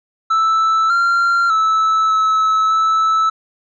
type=tone with pitch steps; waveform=triangle; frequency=1318 / 1381 / 1308 / 1299 / 1310 Hz; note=E6 / F6 / E6 / E6 / E6; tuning=-1 / -20 / -14 / -26 / -11 cents; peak=-10 dBFS; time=0.3-3.3 s; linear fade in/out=10 ms; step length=600 ms; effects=resampled to 16000 Hz